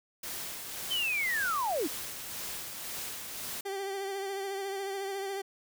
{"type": "noise with tremolo", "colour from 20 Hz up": "white", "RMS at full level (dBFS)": -38, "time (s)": [0.23, 3.61], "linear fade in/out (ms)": 5, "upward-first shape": "sine", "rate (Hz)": 1.9, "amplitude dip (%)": 35}
{"type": "linear sweep", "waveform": "sine", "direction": "down", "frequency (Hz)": [3136, 246.9], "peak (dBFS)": -28, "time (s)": [0.9, 1.88], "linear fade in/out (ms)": 20}
{"type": "tone with vibrato", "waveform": "30% pulse", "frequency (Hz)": 392, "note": "G4", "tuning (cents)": 0, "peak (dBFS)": -31, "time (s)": [3.65, 5.42], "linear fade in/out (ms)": 10, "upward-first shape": "triangle", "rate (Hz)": 14, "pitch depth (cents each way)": 43}
{"effects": []}